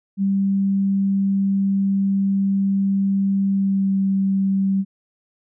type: tone with pitch glide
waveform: sine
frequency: 196 to 194.08 Hz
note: G3 to G3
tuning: 0 to -17 cents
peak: -16 dBFS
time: 0.17-4.85 s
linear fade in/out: 50 ms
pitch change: -17 cents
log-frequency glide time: 3.51-3.94 s
effects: none